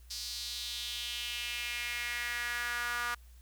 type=tone with high-pass filter sweep; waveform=sawtooth; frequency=240.2 Hz; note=B3; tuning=48 cents flat; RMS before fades=-37 dBFS; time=0.1-3.15 s; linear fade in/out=10 ms; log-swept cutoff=4800 to 1300 Hz; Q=3.3; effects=added 60 Hz sine -52 dBFS peak until 3.41 s + white hiss -66 dBFS RMS until 3.41 s